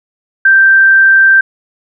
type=tone; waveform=sine; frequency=1568 Hz; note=G6; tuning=in tune; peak=-3 dBFS; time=0.45-1.41 s; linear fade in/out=5 ms; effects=none

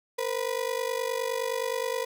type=ring-modulated tone; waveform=35% pulse; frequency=490 Hz; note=B4; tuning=14 cents flat; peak=-23 dBFS; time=0.18-2.05 s; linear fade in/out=10 ms; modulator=24.8 Hz; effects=none

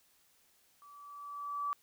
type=tone with level ramp; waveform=sine; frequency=1153 Hz; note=D6; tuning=32 cents flat; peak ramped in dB=-54 to -31 dBFS; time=0.82-1.73 s; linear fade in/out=0 ms; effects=white hiss -69 dBFS RMS until 1.82 s

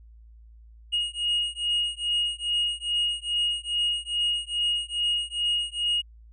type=beating tone pair; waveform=triangle; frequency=2871 / 2873.4 Hz; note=F7 / F7; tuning=+47 / +49 cents; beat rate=2.4 Hz; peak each=-26 dBFS; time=0.92-6.02 s; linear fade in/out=20 ms; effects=added 56 Hz sine -47 dBFS peak until 6.32 s + resampled to 24000 Hz

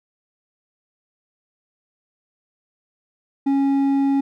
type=tone with hard clipping; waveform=sine; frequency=275.5 Hz; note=C#4; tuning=11 cents flat; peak=-17 dBFS; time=3.46-4.21 s; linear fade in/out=10 ms; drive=5 dB; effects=none

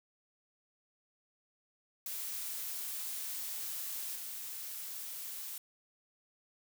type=noise with level steps; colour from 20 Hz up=blue; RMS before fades=-40 / -43 dBFS; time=2.06-5.58 s; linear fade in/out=2 ms; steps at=4.15 s; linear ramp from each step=5 ms; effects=none

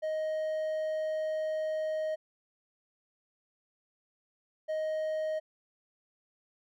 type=tone pair in turn; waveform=triangle; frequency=625 / 625 Hz; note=D#5 / D#5; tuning=+8 / +8 cents; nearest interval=unison; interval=0 cents; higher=neither; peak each=-28 / -28 dBFS; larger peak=neither; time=0.02-2.16 / 4.68-5.4 s; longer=first; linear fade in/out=20 ms; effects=none

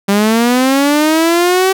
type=linear sweep; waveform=sawtooth; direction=up; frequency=196 to 385 Hz; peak=-5 dBFS; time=0.08-1.73 s; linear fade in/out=10 ms; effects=none

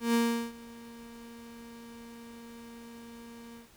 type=tone with ADSR envelope; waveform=35% pulse; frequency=233.1 Hz; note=A#3; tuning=in tune; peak=-21 dBFS; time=0-3.7 s; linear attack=140 ms; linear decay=380 ms; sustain=-23 dB; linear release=140 ms; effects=pink hiss -59 dBFS RMS until 3.76 s

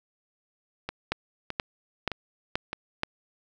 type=two click trains; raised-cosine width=0.3 ms; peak=-16 / -10 dBFS; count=4 / 5; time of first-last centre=0.89-2.73 / 1.12-3.034 s; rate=1.63 / 2.09 Hz; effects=none

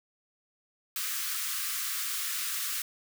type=high-pass noise; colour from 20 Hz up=white; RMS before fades=-33 dBFS; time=0.96-2.82 s; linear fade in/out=2 ms; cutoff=1100 Hz; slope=96 dB/octave; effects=none

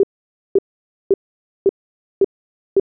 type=tone bursts; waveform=sine; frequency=392 Hz; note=G4; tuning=in tune; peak=-8 dBFS; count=6; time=0-2.798 s; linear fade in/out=2 ms; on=33 ms; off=520 ms; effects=none

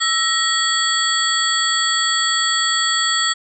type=tone cluster; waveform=sine; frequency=1321 / 1893 / 3347 / 4490 / 7670 Hz; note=E6 / A#6 / G#7 / C#8 / A#8; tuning=+3 / +26 / +13 / +21 / +48 cents; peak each=-22 / -22 / -20 / -23 / -24 dBFS; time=0-3.34 s; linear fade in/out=20 ms; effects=none

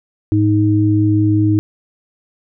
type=tone pair together; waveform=sine; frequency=106.1 / 313.2 Hz; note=G#2 / D#4; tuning=+38 / +11 cents; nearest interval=octave + perfect fifth; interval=1873 cents; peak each=-13 dBFS; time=0.32-1.59 s; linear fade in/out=0 ms; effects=none

